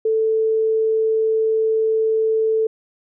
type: tone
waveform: sine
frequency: 441.6 Hz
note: A4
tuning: 6 cents sharp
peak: -15 dBFS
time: 0.05-2.67 s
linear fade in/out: 5 ms
effects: none